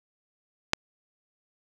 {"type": "click", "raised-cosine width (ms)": 0.2, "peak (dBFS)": -3, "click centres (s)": 0.734, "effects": []}